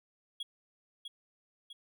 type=tone with echo; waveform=triangle; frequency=3322 Hz; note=G#7; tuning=in tune; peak=-34 dBFS; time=0.4-0.43 s; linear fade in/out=5 ms; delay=650 ms; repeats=2; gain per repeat=-5 dB; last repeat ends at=1.73 s; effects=none